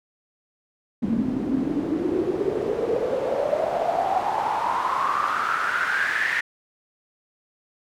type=noise with band-pass filter sweep; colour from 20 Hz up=pink; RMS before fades=-24 dBFS; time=1.02-6.41 s; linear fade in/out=10 ms; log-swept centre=220 to 1900 Hz; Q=7.9; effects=none